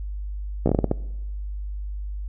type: slowing click train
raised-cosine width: 2 ms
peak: -6 dBFS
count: 8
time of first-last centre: 0.66-0.914 s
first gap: 14 ms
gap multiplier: 1.31
effects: noise-tail reverb RT60 1.0 s tail -21 dB re dry + added 50 Hz sine -28 dBFS peak until 2.28 s